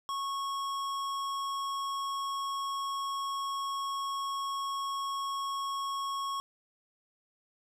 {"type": "tone with hard clipping", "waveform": "triangle", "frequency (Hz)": 1100, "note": "C#6", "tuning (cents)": -14, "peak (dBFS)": -34, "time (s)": [0.09, 6.4], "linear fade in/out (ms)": 0, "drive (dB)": 18, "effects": []}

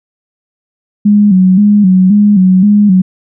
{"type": "tone with vibrato", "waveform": "sine", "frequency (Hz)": 196, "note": "G3", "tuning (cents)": 0, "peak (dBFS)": -3, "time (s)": [1.05, 3.02], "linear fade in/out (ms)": 10, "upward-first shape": "square", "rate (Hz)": 1.9, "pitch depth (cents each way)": 93, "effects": []}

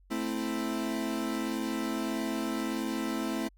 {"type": "chord", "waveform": "40% pulse", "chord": "A minor", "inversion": "none", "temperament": "equal", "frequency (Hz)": [220, 261.6, 329.6], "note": ["A3", "C4", "E4"], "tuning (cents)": [0, 0, 0], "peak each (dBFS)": -34, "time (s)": [0.1, 3.49], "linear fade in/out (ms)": 20, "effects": ["added 46 Hz sine -57 dBFS peak until 3.57 s"]}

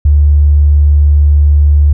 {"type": "tone with tanh clipping", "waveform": "triangle", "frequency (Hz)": 73.3, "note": "D2", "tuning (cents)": -3, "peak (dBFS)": -3, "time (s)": [0.05, 1.93], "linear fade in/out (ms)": 5, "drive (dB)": 3, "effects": []}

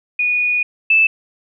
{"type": "tone pair in turn", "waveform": "sine", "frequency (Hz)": [2461, 2632], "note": ["D#7", "E7"], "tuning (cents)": [-20, -3], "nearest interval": "minor second", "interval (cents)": 117, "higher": "second", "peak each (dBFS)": [-14, -9], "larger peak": "second", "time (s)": [[0.19, 0.63], [0.9, 1.07]], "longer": "first", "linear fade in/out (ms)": 5, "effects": []}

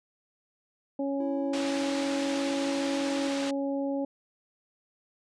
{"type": "harmonic tone", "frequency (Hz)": 277.2, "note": "C#4", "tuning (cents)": 0, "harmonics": [1, 2, 3], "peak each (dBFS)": [-29, -32, -41], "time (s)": [0.99, 4.05], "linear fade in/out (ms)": 5}
{"type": "tone with vibrato", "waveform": "triangle", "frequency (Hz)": 326.6, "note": "E4", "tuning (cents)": -16, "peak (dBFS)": -34, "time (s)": [1.2, 3.29], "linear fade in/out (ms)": 2, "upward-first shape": "square", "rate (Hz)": 0.86, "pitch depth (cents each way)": 24}
{"type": "band-pass noise", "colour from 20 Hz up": "white", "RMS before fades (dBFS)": -38, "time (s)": [1.53, 3.51], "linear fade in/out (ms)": 5, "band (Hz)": [190, 4300], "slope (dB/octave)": 12}
{"effects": ["resampled to 22050 Hz"]}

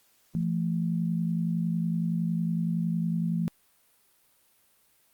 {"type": "tone pair together", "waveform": "sine", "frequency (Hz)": [169.06, 219.9], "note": ["E3", "A3"], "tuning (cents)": [44, -1], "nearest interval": "perfect fourth", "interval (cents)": 455, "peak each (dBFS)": [-26, -31], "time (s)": [0.35, 3.48], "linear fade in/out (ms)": 0, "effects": ["white hiss -65 dBFS RMS until 5.13 s", "Opus 48 kbps"]}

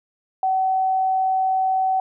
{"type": "tone", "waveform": "sine", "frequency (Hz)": 758, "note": "F#5", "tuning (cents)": 42, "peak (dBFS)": -17, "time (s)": [0.43, 2], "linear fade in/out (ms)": 2, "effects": []}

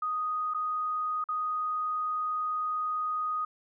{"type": "tone with dropouts", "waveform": "sine", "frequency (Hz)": 1244.5, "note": "D#6", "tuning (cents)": 0, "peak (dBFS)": -28, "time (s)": [0.02, 3.45], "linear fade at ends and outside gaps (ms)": 5, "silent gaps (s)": [[0.538, 0.545], [1.241, 1.287]], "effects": []}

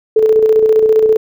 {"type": "tone with tremolo", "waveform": "sine", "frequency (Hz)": 437.2, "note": "A4", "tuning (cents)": -11, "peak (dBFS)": -5, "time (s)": [0.16, 1.17], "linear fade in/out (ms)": 5, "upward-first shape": "square", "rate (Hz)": 15, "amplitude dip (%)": 40, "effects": []}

